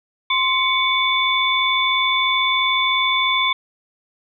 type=tone cluster; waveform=sine; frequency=1046 / 2236 / 3497 Hz; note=C6 / C#7 / A7; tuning=-1 / +14 / -11 cents; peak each=-20 dBFS; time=0.3-3.53 s; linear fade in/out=5 ms; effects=none